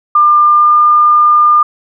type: tone with pitch glide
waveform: sine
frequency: 1198 to 1204.9 Hz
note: D6 to D6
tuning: +34 to +44 cents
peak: -4 dBFS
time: 0.15-1.63 s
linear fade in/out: 5 ms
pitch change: +10 cents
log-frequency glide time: 0.48-0.75 s
effects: none